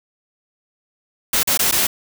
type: noise with dropouts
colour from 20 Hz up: white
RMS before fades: -17 dBFS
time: 1.33-1.87 s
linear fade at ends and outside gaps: 5 ms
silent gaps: 1.432-1.473 / 1.575-1.592 / 1.713-1.723 s
effects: none